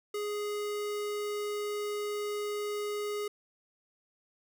square tone, 415.3 Hz, G#4, in tune, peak -33 dBFS, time 0.14-3.28 s, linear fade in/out 5 ms, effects none

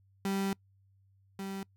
35% pulse tone pair in turn, 195.4 / 194.57 Hz, G3 / G3, -5 / -13 cents, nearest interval unison, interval 8 cents, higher first, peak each -28 / -35 dBFS, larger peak first, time 0.25-0.53 / 1.39-1.63 s, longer first, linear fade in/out 2 ms, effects noise-tail reverb RT60 0.1 s tail -25 dB re dry + added 97 Hz sine -63 dBFS peak until 1.76 s

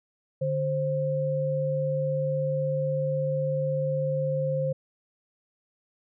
sine tone pair together, 147.29 / 527 Hz, D3 / C5, +5 / +12 cents, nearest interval octave + minor seventh, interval 2207 cents, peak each -28 / -26 dBFS, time 0.41-4.73 s, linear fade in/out 10 ms, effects none

